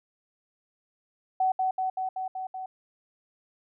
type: tone with echo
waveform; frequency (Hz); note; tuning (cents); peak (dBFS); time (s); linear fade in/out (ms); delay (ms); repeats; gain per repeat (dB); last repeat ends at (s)
sine; 752; F#5; +28; -21; 1.4-1.52; 5; 190; 6; -2; 2.66
effects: none